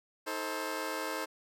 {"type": "chord", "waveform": "15% pulse", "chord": "A diminished", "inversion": "second", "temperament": "just", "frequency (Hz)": [316.8, 440, 528], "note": ["Eb4", "A4", "C5"], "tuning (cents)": [31, 0, 16], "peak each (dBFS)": [-33, -33, -32], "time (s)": [0.26, 1.26], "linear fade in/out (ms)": 20, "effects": []}